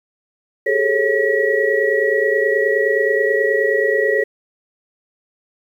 sine tone cluster, 387.7 / 408.1 / 437.5 / 548 / 1921 Hz, G4 / G#4 / A4 / C#5 / B6, -19 / -30 / -10 / -20 / -48 cents, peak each -27 / -20 / -19 / -20 / -19 dBFS, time 0.66-4.24 s, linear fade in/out 10 ms, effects 8-bit

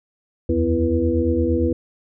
sine tone cluster, 77.5 / 86.2 / 250.7 / 334.4 / 487.4 Hz, D#2 / F2 / B3 / E4 / B4, -6 / -22 / +26 / +25 / -23 cents, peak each -24 / -24 / -23 / -21 / -23 dBFS, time 0.49-1.73 s, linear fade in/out 5 ms, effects none

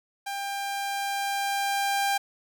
sawtooth tone with level ramp, 796 Hz, G5, 26 cents sharp, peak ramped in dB -27 to -19 dBFS, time 0.26-2.18 s, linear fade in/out 10 ms, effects none

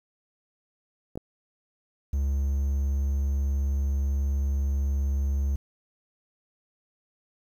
clicks, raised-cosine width 2 ms, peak -26 / -19 dBFS, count 2, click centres 1.156 / 1.175 s
triangle tone, 69.3 Hz, C#2, in tune, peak -21 dBFS, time 2.13-5.56 s, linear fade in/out 5 ms
effects 9-bit

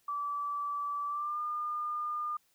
sine tone with pitch glide, 1157 to 1209.6 Hz, D6 to D#6, -26 to -49 cents, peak -32 dBFS, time 0.08-2.37 s, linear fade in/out 5 ms, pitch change +77 cents, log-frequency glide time 1.07-1.4 s, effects white hiss -71 dBFS RMS until 2.54 s

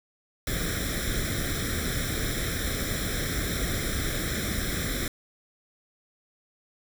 pink noise with comb filter, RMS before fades -29 dBFS, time 0.47-5.08 s, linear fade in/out 2 ms, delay 0.54 ms, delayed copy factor +1, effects none

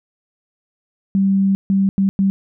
sine tone bursts at uneven times, 194.7 Hz, G3, 12 cents flat, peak -12 dBFS, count 4, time 1.15-1.55 / 1.7-1.89 / 1.98-2.09 / 2.19-2.3 s, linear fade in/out 0 ms, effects none

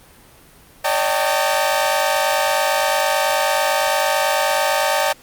sawtooth tone cluster, 568 / 617 / 779 / 897 Hz, C#5 / D#5 / G5 / A5, +42 / -15 / -11 / +33 cents, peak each -18 dBFS, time 0.84-5.13 s, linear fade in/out 10 ms, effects pink hiss -47 dBFS RMS until 5.22 s + Opus 32 kbps

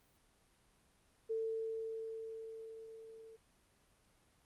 sine tone with level ramp, 447 Hz, A4, 27 cents sharp, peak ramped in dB -34 to -53 dBFS, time 1.29-3.37 s, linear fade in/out 20 ms, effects pink hiss -71 dBFS RMS until 4.45 s + Opus 32 kbps

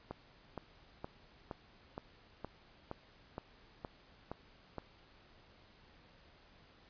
click train, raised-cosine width 1 ms, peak -27 dBFS, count 11, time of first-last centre 0.11-4.783 s, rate 2.14 Hz, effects pink hiss -63 dBFS RMS until 6.89 s + resampled to 11025 Hz

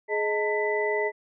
sine tone cluster, 421.2 / 624 / 897 / 1993 Hz, G#4 / D#5 / A5 / B6, +24 / +5 / +33 / +15 cents, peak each -26 / -31 / -32 / -29 dBFS, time 0.08-1.12 s, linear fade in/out 50 ms, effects none

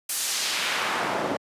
pink noise with band-pass filter sweep, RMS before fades -27 dBFS, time 0.09-1.37 s, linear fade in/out 5 ms, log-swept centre 11000 to 420 Hz, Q 0.82, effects high-pass 150 Hz 12 dB/octave + resampled to 32000 Hz

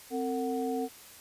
sine tone cluster, 261.2 / 455.1 / 741 Hz, C4 / A#4 / F#5, -3 / -42 / +2 cents, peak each -32 / -33 / -36 dBFS, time 0.1-0.89 s, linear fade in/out 50 ms, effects white hiss -51 dBFS RMS until 1.2 s + resampled to 32000 Hz

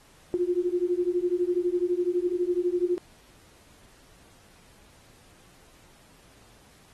sine beating tone pair, 349.2 / 361.2 Hz, F4 / F#4, 0 / -42 cents, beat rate 12 Hz, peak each -26 dBFS, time 0.34-2.98 s, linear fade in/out 0 ms, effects pink hiss -57 dBFS RMS until 6.93 s + AAC 32 kbps

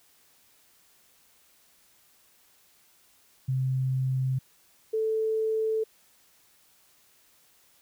sine tone pair in turn, 130.81 / 440 Hz, C3 / A4, 0 / 0 cents, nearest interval octave + major sixth, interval 2100 cents, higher second, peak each -24 dBFS, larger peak neither, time 3.48-4.39 / 4.93-5.84 s, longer neither, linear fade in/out 10 ms, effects white hiss -62 dBFS RMS until 7.81 s

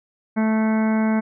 harmonic tone, 219.2 Hz, A3, 6 cents flat, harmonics 1 / 2 / 3 / 4 / 5 / 6 / 7 / 8 / 9 / 10, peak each -17 / -32 / -29 / -31 / -36 / -40 / -34 / -45 / -39 / -37 dBFS, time 0.36-1.21 s, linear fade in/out 20 ms, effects none

